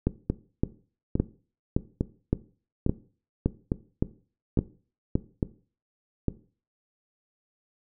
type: two click trains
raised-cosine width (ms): 3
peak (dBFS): -11 / -9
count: 8 / 10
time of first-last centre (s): 0.3-6.283 / 0.07-5.155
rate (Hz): 1.17 / 1.77
effects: noise-tail reverb RT60 0.4 s tail -17 dB re dry